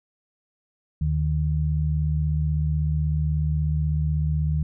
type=tone pair together; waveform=sine; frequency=76.3 / 152.6 Hz; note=D#2 / D#3; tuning=-33 / -33 cents; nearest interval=octave; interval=1200 cents; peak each=-23 dBFS; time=1.01-4.63 s; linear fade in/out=5 ms; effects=none